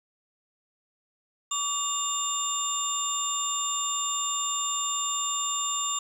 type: tone cluster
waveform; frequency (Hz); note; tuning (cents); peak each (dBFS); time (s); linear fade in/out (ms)
sine; 1155 / 2831 / 3616 / 7240; D6 / F7 / A7 / A8; -29 / +23 / +47 / +48; -31 / -37 / -34 / -28; 1.51-5.99; 5
effects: tanh soft clip ceiling -18 dBFS + 9-bit